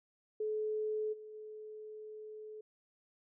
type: tone with level steps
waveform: sine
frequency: 429.7 Hz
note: A4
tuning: 41 cents flat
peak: -33 / -47 / -45 dBFS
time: 0.4-2.61 s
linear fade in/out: 5 ms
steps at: 1.12 / 1.33 s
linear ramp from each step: 20 ms
effects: none